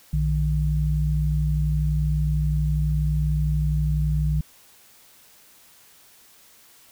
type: tone pair together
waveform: sine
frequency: 60.43 / 152.1 Hz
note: B1 / D#3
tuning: -37 / -39 cents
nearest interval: octave + major third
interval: 1598 cents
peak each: -22 dBFS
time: 0.13-4.41 s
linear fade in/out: 5 ms
effects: white hiss -53 dBFS RMS until 6.91 s